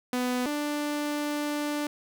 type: tone pair in turn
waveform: sawtooth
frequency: 249.2 / 294.7 Hz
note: B3 / D4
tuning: +16 / +6 cents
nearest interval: minor third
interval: 290 cents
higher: second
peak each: -22 / -24 dBFS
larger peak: first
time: 0.13-0.46 / 0.46-1.87 s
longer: second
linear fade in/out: 2 ms
effects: none